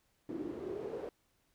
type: noise with band-pass filter sweep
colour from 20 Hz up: pink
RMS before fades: -41 dBFS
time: 0.29-1.09 s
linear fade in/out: 0 ms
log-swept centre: 300 to 470 Hz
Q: 5.7
effects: pink hiss -75 dBFS RMS until 1.54 s